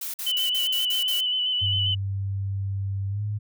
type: noise bursts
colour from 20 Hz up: blue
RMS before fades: -32 dBFS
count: 7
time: 0.01-1.208 s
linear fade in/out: 5 ms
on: 130 ms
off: 48 ms
type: tone with vibrato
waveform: sine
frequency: 3000 Hz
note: F#7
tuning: 23 cents sharp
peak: -22 dBFS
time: 0.26-1.95 s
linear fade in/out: 10 ms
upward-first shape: square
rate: 7.5 Hz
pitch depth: 24 cents each way
type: tone with pitch glide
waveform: sine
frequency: 98 to 104.43 Hz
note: G2 to G#2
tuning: 0 to +10 cents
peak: -25 dBFS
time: 1.61-3.39 s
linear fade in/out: 20 ms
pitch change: +110 cents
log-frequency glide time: 3.09-3.22 s
effects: none